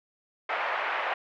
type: band-pass noise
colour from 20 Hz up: pink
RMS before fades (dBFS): -30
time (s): 0.49-1.14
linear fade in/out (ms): 5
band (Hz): 640 to 2400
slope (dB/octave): 24
effects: none